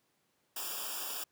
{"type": "noise with comb filter", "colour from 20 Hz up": "white", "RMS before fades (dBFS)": -39, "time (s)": [0.56, 1.24], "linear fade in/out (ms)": 5, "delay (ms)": 0.48, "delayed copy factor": -1, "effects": ["pink hiss -75 dBFS RMS until 1.31 s", "high-pass 150 Hz 12 dB/octave"]}